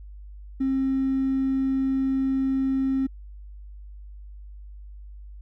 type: tone with hard clipping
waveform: triangle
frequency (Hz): 266.8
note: C4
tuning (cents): +34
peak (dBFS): -21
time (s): 0.6-3.07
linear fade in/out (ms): 10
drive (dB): 3
effects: added 50 Hz sine -39 dBFS peak until 5.41 s